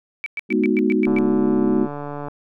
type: tone bursts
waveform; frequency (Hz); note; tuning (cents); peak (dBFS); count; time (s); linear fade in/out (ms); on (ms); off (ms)
sine; 2301; D7; -36; -23; 8; 0.24-1.186; 0; 22; 110
type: chord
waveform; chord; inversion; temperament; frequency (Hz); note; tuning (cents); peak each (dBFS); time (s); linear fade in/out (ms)
sine; G# minor seventh; none; equal with one note detuned; 211.5 / 246.9 / 311.1 / 370; G#3 / B3 / D#4 / F#4; +32 / 0 / 0 / 0; -21; 0.49-1.88; 50
type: click train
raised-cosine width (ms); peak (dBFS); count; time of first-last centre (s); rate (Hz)
1; -17; 177; 1.07-2.284; 145
effects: none